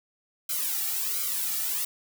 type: noise with flanger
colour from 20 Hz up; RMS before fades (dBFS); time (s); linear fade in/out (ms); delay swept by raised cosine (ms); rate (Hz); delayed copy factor
blue; -29; 0.49-1.85; 5; 1.1 to 1.96; 1.4; -1
effects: none